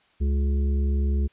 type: harmonic tone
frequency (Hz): 69.9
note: C#2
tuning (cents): +15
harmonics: 1 / 3 / 5 / 6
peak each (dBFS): -20 / -32 / -38 / -41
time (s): 0.2-1.28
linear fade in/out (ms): 20
effects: white hiss -62 dBFS RMS until 1.32 s + resampled to 8000 Hz